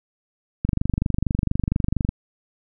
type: click train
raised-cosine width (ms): 5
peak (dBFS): -8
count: 36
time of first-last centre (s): 0.65-2.09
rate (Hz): 24.3
effects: none